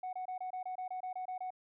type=tone bursts; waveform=sine; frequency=740 Hz; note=F#5; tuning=in tune; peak=-35 dBFS; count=12; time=0.03-1.505 s; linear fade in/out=5 ms; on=100 ms; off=25 ms; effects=tanh soft clip ceiling -35 dBFS